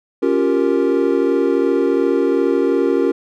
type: chord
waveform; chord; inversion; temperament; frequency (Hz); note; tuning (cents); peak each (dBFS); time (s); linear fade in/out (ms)
triangle; G half-diminished seventh; second; equal; 277.2 / 349.2 / 392 / 466.2; Db4 / F4 / G4 / Bb4; 0 / 0 / 0 / 0; -17; 0.22-3.12; 10
effects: none